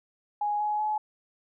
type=tone with pitch steps; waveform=sine; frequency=830.6 / 841.2 / 852 Hz; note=G#5 / G#5 / G#5; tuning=0 / +22 / +44 cents; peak=-25 dBFS; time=0.41-0.98 s; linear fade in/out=5 ms; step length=190 ms; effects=none